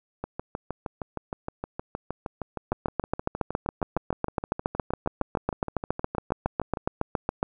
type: two click trains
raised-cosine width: 1 ms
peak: -10 / -17 dBFS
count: 35 / 43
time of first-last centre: 2.72-7.429 / 0.24-6.772 s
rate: 7.22 / 6.43 Hz
effects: none